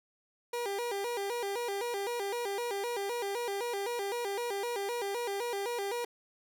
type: tone with vibrato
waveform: 30% pulse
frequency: 436.9 Hz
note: A4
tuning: 12 cents flat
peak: -30 dBFS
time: 0.53-6.05 s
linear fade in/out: 5 ms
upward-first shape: square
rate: 3.9 Hz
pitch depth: 160 cents each way
effects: none